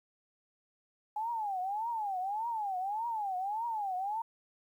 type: tone with vibrato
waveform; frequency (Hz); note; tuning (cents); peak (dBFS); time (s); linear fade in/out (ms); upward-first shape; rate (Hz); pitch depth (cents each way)
sine; 830.6; G#5; 0; -32; 1.16-4.22; 5; triangle; 1.7; 250
effects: 11-bit